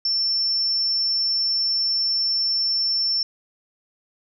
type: tone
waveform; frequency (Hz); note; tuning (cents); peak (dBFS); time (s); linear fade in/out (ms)
sine; 5390; E8; +38; -19; 0.05-3.23; 2
effects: none